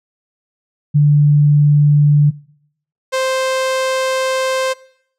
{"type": "tone pair in turn", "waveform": ["sine", "sawtooth"], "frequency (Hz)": [146.83, 523.2], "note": ["D3", "C5"], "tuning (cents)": [0, 0], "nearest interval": "octave + minor seventh", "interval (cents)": 2200, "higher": "second", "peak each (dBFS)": [-7, -11], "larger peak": "first", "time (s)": [[0.94, 2.31], [3.12, 4.74]], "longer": "second", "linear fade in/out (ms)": 20, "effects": ["noise-tail reverb RT60 0.7 s tail -22 dB re dry", "low-pass 9000 Hz 12 dB/octave"]}